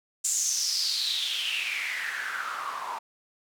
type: noise with band-pass filter sweep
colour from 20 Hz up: white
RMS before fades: -30 dBFS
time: 0.24-2.99 s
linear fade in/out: 10 ms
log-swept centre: 7500 to 900 Hz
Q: 6.9
effects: none